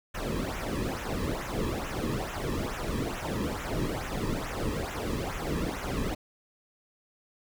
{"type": "noise with flanger", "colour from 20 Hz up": "brown", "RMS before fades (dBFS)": -32, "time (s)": [0.14, 6.15], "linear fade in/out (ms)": 10, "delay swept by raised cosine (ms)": [0.21, 1.41], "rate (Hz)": 2.3, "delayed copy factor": -0.8, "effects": []}